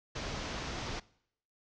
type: low-pass noise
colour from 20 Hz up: pink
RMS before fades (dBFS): -39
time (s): 0.15-1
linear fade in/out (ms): 10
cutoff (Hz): 6400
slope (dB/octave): 48
effects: noise-tail reverb RT60 0.7 s tail -22 dB re dry